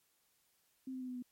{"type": "tone with pitch steps", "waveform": "sine", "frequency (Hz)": [261.6, 258, 254.4, 250.9, 247.5], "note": ["C4", "C4", "C4", "B3", "B3"], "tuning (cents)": [0, -24, -48, 28, 4], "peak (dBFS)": -40, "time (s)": [0.87, 1.225], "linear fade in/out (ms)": 5, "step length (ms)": 71, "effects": ["white hiss -75 dBFS RMS until 1.31 s", "MP3 64 kbps"]}